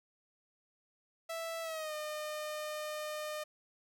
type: tone with pitch glide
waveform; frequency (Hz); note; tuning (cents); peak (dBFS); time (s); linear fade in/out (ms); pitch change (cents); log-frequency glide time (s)
sawtooth; 659 to 607.8; E5 to D#5; -1 to -41; -34; 1.29-3.44; 10; -140; 1.62-1.94
effects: none